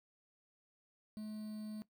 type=tone with quantisation; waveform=triangle; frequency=214.3 Hz; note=A3; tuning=45 cents flat; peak=-40 dBFS; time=1.17-1.82 s; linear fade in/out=0 ms; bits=10; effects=noise-tail reverb RT60 0.1 s tail -17 dB re dry